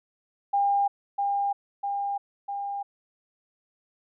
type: tone with echo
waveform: sine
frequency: 803 Hz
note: G5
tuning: 41 cents sharp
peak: -20 dBFS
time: 0.53-0.88 s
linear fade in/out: 10 ms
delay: 650 ms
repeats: 3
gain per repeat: -3 dB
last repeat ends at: 2.83 s
effects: none